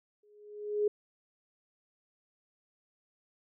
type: tone with exponential growth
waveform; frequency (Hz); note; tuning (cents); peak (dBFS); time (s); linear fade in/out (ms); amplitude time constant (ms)
sine; 417.2; G#4; +8; -23; 0.23-0.88; 5; 140
effects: none